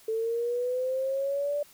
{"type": "linear sweep", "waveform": "sine", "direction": "up", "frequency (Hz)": [440, 587.3], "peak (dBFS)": -26, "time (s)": [0.08, 1.63], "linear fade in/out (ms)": 5, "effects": ["white hiss -56 dBFS RMS until 1.73 s"]}